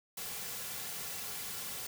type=noise with comb filter; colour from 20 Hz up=white; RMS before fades=-41 dBFS; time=0.17-1.87 s; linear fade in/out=5 ms; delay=3.2 ms; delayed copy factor=-0.55; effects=none